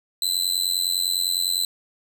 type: tone with amplitude modulation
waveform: sawtooth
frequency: 4024 Hz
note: B7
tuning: 32 cents sharp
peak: -14 dBFS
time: 0.22-1.65 s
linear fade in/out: 2 ms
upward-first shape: sine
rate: 89.9 Hz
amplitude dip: 100%
effects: none